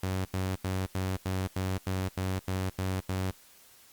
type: tone bursts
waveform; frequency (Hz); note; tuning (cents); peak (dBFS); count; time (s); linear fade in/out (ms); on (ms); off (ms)
sawtooth; 94; F#2; +28; -25; 11; 0.03-3.31; 5; 220; 86
effects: white hiss -57 dBFS RMS until 3.92 s + Opus 48 kbps